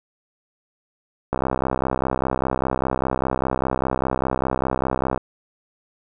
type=click train; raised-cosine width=1 ms; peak=-7 dBFS; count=251; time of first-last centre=1.33-5.176 s; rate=65 Hz; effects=none

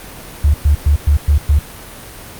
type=tone bursts; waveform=sine; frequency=72.9 Hz; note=D2; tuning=12 cents flat; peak=-7 dBFS; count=6; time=0.44-1.59 s; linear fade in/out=5 ms; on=100 ms; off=110 ms; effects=pink hiss -33 dBFS RMS until 2.39 s + Opus 32 kbps

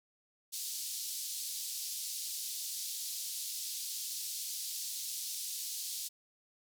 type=band-pass noise; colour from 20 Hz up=pink; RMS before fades=-40 dBFS; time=0.52-6.09 s; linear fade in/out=20 ms; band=4100 to 16000 Hz; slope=24 dB/octave; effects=none

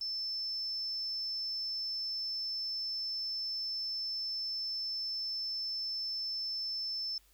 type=tone; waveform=sine; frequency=5290 Hz; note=E8; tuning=5 cents sharp; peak=-34 dBFS; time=0.01-7.18 s; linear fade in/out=2 ms; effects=added 50 Hz sine -66 dBFS peak until 7.33 s + white hiss -67 dBFS RMS until 7.33 s

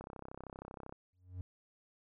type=click train; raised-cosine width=1 ms; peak=-32 dBFS; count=31; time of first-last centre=0.01-0.925 s; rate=32.8 Hz
type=tone with exponential growth; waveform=triangle; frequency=91.1 Hz; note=F#2; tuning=26 cents flat; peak=-35 dBFS; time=1.13-1.41 s; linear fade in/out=0 ms; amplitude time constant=59 ms
effects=none

